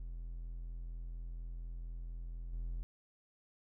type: tone with level steps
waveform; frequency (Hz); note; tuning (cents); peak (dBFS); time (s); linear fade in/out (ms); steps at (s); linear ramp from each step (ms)
triangle; 42.11; E1; +38; -39 / -35; 0-2.83; 0; 2.53; 2
effects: none